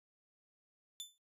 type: tone with exponential decay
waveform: sawtooth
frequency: 3520 Hz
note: A7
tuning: in tune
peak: -36 dBFS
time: 1-1.18 s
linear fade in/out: 0 ms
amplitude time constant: 37 ms
effects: noise-tail reverb RT60 0.1 s tail -18 dB re dry + resampled to 32000 Hz